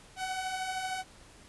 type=beating tone pair; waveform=sawtooth; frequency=740 / 753 Hz; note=F#5 / F#5; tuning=0 / +30 cents; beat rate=13 Hz; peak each=-37 / -30 dBFS; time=0.16-1.04 s; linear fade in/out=50 ms; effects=pink hiss -55 dBFS RMS until 1.48 s + resampled to 24000 Hz